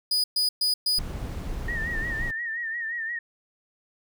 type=tone bursts; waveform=40% pulse; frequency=4950 Hz; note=D#8; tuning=10 cents flat; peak=-20 dBFS; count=4; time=0.11-0.99 s; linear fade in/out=5 ms; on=130 ms; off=120 ms
type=noise; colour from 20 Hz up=brown; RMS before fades=-32 dBFS; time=0.98-2.31 s; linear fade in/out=5 ms
type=tone with vibrato; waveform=sine; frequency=1844 Hz; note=A#6; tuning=19 cents flat; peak=-28 dBFS; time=1.68-3.19 s; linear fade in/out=5 ms; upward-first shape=sine; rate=5.7 Hz; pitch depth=69 cents each way
effects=none